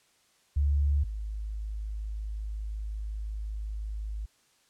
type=tone pair in turn; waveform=sine; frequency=71.5 / 52.74 Hz; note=D2 / G#1; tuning=-46 / +27 cents; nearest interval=perfect fourth; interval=527 cents; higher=first; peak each=-22 / -32 dBFS; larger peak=first; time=0.56-1.04 / 1.04-4.26 s; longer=second; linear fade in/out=10 ms; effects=white hiss -66 dBFS RMS until 4.69 s + low-pass 9000 Hz 12 dB/octave